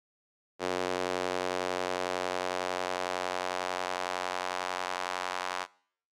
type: tone with high-pass filter sweep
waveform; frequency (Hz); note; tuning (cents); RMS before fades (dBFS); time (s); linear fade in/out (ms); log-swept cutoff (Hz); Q
sawtooth; 91; F#2; -28; -33; 0.59-5.67; 50; 430 to 930; 1.4
effects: noise-tail reverb RT60 0.6 s tail -23 dB re dry + low-pass 7000 Hz 12 dB/octave

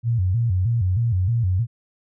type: tone with vibrato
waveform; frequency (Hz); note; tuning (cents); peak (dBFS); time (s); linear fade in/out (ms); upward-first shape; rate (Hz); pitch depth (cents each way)
sine; 103.83; G#2; 0; -17; 0.03-1.67; 50; square; 3.2; 210
effects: none

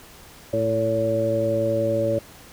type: harmonic tone with a mistuned harmonic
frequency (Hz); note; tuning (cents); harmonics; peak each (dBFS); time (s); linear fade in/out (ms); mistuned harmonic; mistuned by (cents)
110.9; A2; +14; 1 / 2 / 3 / 4 / 5; -28 / -31 / -28 / -30 / -21; 0.53-2.19; 5; 5; +32
effects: pink hiss -46 dBFS RMS until 2.52 s

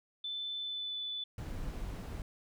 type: tone with pitch glide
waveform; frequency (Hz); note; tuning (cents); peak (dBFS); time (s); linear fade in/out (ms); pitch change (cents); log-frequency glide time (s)
sine; 3520 to 3486; A7 to A7; 0 to -17; -36; 0.24-1.24; 5; -17; 0.59-1
type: noise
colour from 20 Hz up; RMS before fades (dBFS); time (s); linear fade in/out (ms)
brown; -40; 1.38-2.22; 2
effects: none

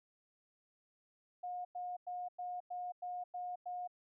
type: tone bursts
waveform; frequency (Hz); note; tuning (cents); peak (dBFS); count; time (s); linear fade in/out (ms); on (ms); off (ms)
sine; 718; F5; +48; -39; 8; 1.43-3.876; 10; 220; 98
effects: none

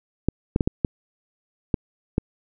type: clicks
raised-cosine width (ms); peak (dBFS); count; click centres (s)
3; -6; 7; 0.286 / 0.561 / 0.608 / 0.675 / 0.848 / 1.742 / 2.181
effects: none

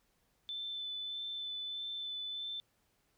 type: tone with vibrato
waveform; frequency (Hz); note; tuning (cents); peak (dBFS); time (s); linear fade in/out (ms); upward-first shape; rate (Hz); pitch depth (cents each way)
sine; 3520; A7; 0; -38; 0.49-2.6; 0; sine; 1.6; 12
effects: pink hiss -75 dBFS RMS until 3.17 s

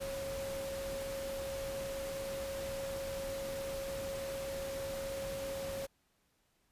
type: tone in noise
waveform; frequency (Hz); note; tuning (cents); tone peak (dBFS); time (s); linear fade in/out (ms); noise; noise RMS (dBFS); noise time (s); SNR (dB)
sine; 546; C#5; -26; -38; 0-5.87; 20; pink; -45; 0-5.87; +4
effects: pink hiss -75 dBFS RMS until 6.71 s + resampled to 32000 Hz

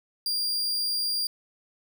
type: tone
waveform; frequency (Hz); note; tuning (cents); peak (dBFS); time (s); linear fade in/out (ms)
40% pulse; 4782; D8; +30; -24; 0.26-1.27; 2
effects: none

